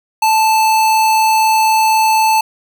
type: tone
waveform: square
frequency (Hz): 878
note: A5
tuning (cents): -4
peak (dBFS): -10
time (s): 0.22-2.41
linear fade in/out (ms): 5
effects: none